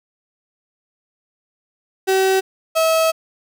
35% pulse tone pair in turn, 381.7 / 646.4 Hz, G4 / E5, -46 / -34 cents, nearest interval major sixth, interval 912 cents, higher second, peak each -12 dBFS, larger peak neither, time 2.07-2.41 / 2.75-3.12 s, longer second, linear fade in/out 20 ms, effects none

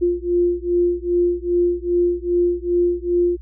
sine beating tone pair, 349.2 / 351.7 Hz, F4 / F4, 0 / +12 cents, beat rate 2.5 Hz, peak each -19 / -19 dBFS, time 0.01-3.37 s, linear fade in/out 20 ms, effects added 60 Hz sine -34 dBFS peak until 3.41 s

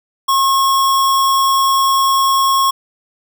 sine tone with sample-and-hold, 1080 Hz, C#6, 45 cents flat, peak -10 dBFS, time 0.28-2.71 s, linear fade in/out 10 ms, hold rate 4410 Hz, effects none

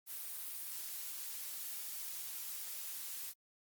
blue noise, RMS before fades -44 dBFS, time 0.06-3.34 s, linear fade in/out 50 ms, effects Opus 32 kbps

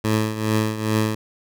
15% pulse tone with tremolo, 108.8 Hz, A2, 19 cents flat, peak -10 dBFS, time 0.04-1.15 s, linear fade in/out 5 ms, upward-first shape triangle, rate 2.4 Hz, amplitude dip 75%, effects none

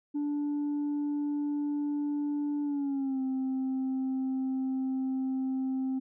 sine tone with pitch glide, 291.7 to 262.9 Hz, D4 to C4, -12 to +8 cents, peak -26 dBFS, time 0.14-6 s, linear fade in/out 20 ms, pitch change -180 cents, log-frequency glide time 2.63-3.21 s, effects tanh soft clip ceiling -27 dBFS

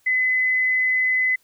sine tone, 2022 Hz, B6, 40 cents sharp, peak -17 dBFS, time 0.06-1.36 s, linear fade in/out 10 ms, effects white hiss -62 dBFS RMS until 1.43 s

